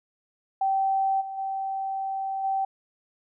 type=tone with level steps; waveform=sine; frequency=775 Hz; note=G5; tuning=20 cents flat; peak=-21 / -32 / -27 / -23 dBFS; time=0.61-2.65 s; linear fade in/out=5 ms; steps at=1.2 / 1.37 / 2.43 s; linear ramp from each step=20 ms; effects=none